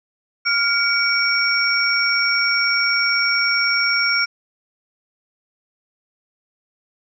sine tone cluster, 1400 / 2269 / 5510 Hz, F6 / C#7 / F8, +4 / +40 / -24 cents, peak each -20 dBFS, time 0.45-4.26 s, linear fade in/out 20 ms, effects none

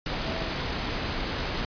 sine tone in noise, 654 Hz, E5, 14 cents flat, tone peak -38 dBFS, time 0.24-0.47 s, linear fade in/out 2 ms, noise pink, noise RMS -30 dBFS, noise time 0.06-1.65 s, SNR -11 dB, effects resampled to 11025 Hz

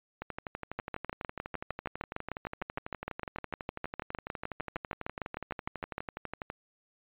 two click trains, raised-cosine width 0.5 ms, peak -19 / -22 dBFS, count 35 / 77, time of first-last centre 0.79-5.981 / 0.22-6.501 s, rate 6.55 / 12.1 Hz, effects resampled to 8000 Hz

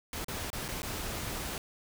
pink noise with dropouts, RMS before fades -37 dBFS, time 0.13-1.58 s, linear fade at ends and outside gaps 1 ms, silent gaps 0.245-0.283 / 0.502-0.53 / 0.681-0.686 / 0.82-0.83 s, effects none

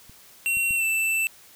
clicks, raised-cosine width 5 ms, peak -36 / -32 / -28 dBFS, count 3, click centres 0.096 / 0.571 / 0.708 s
square tone with pitch glide, 2732 to 2659 Hz, F7 to E7, -39 to +14 cents, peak -22 dBFS, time 0.46-1.27 s, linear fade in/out 0 ms, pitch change -47 cents, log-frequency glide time 0.75-0.84 s
effects white hiss -51 dBFS RMS until 1.55 s

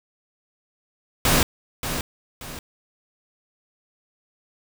pink noise with echo, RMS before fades -18 dBFS, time 1.25-1.43 s, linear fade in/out 2 ms, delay 580 ms, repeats 2, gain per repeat -9 dB, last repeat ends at 2.59 s, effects none

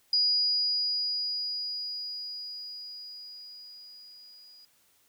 sine tone with level ramp, 4900 Hz, D#8, 27 cents flat, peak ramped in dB -21 to -51 dBFS, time 0.13-4.65 s, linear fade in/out 2 ms, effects white hiss -66 dBFS RMS until 5.08 s

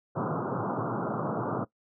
pink band-pass noise, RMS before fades -31 dBFS, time 0.15-1.65 s, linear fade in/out 20 ms, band 110 to 1400 Hz, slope 96 dB/octave, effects noise-tail reverb RT60 0.1 s tail -18 dB re dry

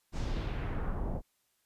brown noise with low-pass filter sweep, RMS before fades -34 dBFS, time 0.12-1.22 s, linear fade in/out 50 ms, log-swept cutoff 7400 to 630 Hz, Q 1.5, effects white hiss -75 dBFS RMS until 1.65 s + resampled to 32000 Hz

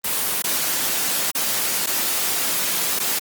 white noise with dropouts, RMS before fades -22 dBFS, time 0.04-3.19 s, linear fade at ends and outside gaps 5 ms, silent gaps 0.422-0.44 / 1.31-1.349 / 1.862-1.87 / 2.991-3 s, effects high-pass 150 Hz 12 dB/octave + Opus 24 kbps

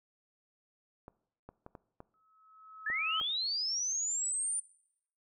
clicks, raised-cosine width 1 ms, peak -33 dBFS, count 7, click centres 1.081 / 1.49 / 1.664 / 1.752 / 2.004 / 2.901 / 3.213 s
sine tone with exponential growth, 1289 Hz, E6, 39 cents flat, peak -32 dBFS, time 2.14-3.2 s, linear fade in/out 0 ms, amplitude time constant 230 ms
sine linear sweep, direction up, 1668 to 9300 Hz, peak -31 dBFS, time 2.86-4.6 s, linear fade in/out 5 ms
effects noise-tail reverb RT60 0.7 s tail -20 dB re dry

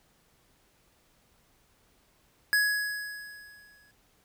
square tone with exponential decay, 1675 Hz, G#6, 14 cents sharp, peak -21 dBFS, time 2.53-3.91 s, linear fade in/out 0 ms, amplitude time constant 300 ms, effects pink hiss -66 dBFS RMS until 4.24 s

